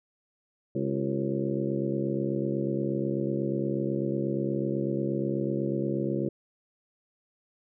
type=harmonic tone with a mistuned harmonic; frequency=68.2 Hz; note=C#2; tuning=28 cents flat; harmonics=2 / 3 / 4 / 5 / 6 / 7 / 8; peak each=-33 / -32 / -36 / -31 / -36 / -38 / -37 dBFS; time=0.75-6.29 s; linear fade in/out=5 ms; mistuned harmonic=6; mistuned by=-81 cents; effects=none